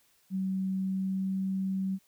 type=tone with pitch glide; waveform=sine; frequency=189.9 to 191.11 Hz; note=F#3 to G3; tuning=+45 to -44 cents; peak=-28 dBFS; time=0.3-1.99 s; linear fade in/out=50 ms; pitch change=+11 cents; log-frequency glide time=0.69-1.37 s; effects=white hiss -67 dBFS RMS until 2.07 s